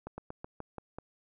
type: slowing click train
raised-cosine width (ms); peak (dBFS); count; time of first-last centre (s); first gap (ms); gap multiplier
1; -26; 7; 0.07-0.985; 110; 1.13
effects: none